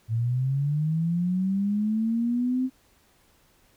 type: linear sweep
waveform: sine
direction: up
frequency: 110 to 261.6 Hz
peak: -22 dBFS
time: 0.08-2.7 s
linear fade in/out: 50 ms
effects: pink hiss -62 dBFS RMS until 3.76 s